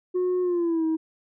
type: tone with pitch glide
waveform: sine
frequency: 363.3 to 319.9 Hz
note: F#4 to D#4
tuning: -32 to +48 cents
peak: -19 dBFS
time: 0.14-0.97 s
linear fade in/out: 20 ms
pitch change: -220 cents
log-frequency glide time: 0.42-0.85 s
effects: tanh soft clip ceiling -20 dBFS